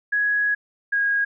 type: tone pair in turn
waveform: sine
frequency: 1669 / 1639.4 Hz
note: G#6 / G#6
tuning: +8 / -23 cents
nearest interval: unison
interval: 31 cents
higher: first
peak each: -18 dBFS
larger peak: neither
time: 0.12-0.55 / 0.92-1.25 s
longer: first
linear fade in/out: 10 ms
effects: none